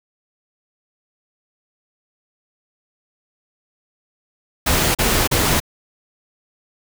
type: noise bursts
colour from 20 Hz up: pink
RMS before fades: -17 dBFS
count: 3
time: 4.66-5.602 s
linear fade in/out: 10 ms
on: 290 ms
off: 36 ms
effects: none